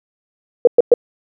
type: tone bursts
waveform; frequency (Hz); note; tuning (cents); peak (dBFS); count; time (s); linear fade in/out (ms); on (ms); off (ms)
sine; 481.2; B4; -45; -3; 3; 0.65-0.939; 2; 23; 110
effects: none